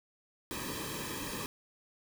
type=noise with comb filter; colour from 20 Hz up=pink; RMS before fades=-39 dBFS; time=0.51-1.46 s; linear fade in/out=0 ms; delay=1.4 ms; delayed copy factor=-0.85; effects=none